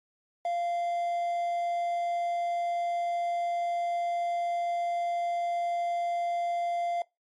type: tone with quantisation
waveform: triangle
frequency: 693 Hz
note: F5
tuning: 14 cents flat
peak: -25 dBFS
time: 0.45-7.02 s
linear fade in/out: 2 ms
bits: 9
effects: noise-tail reverb RT60 0.2 s tail -22 dB re dry + MP3 48 kbps